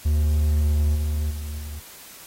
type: tone with level steps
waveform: triangle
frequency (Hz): 75.1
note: D2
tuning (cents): +39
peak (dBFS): -15 / -19 / -26 / -29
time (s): 0.05-1.8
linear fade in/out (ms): 10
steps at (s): 0.95 / 1.3 / 1.58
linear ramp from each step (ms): 10
effects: white hiss -44 dBFS RMS until 2.26 s + AAC 48 kbps